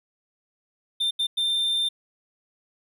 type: tone bursts at uneven times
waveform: triangle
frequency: 3589 Hz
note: A7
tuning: 34 cents sharp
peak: -20 dBFS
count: 3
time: 1-1.11 / 1.19-1.27 / 1.37-1.89 s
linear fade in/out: 10 ms
effects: none